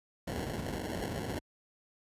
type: noise with sample-and-hold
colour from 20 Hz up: pink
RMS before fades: -36 dBFS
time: 0.27-1.39 s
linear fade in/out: 5 ms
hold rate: 1225 Hz
effects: high-pass 60 Hz 12 dB/octave + resampled to 32000 Hz